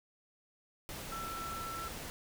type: tone in noise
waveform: sine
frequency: 1336 Hz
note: E6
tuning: 23 cents sharp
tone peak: -40 dBFS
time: 1.12-1.88 s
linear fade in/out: 0 ms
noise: pink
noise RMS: -44 dBFS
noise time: 0.89-2.1 s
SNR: +1 dB
effects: none